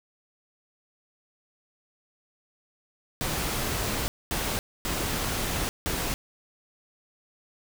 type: noise bursts at uneven times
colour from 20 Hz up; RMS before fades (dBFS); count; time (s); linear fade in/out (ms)
pink; -29; 4; 3.21-4.08 / 4.31-4.59 / 4.85-5.69 / 5.86-6.14; 0
effects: none